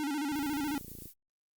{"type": "tone with vibrato", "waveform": "square", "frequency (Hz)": 291, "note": "D4", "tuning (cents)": -16, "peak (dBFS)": -32, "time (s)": [0, 0.78], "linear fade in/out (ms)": 0, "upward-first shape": "square", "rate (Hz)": 14, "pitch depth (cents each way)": 83}
{"type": "click train", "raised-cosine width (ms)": 3, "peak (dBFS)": -35, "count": 22, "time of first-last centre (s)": [0.32, 1.057], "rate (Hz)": 28.5}
{"type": "noise with tremolo", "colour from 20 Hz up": "violet", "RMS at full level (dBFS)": -47, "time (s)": [0.32, 1.14], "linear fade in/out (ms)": 50, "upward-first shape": "sine", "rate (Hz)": 8.9, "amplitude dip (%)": 25}
{"effects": ["Opus 48 kbps"]}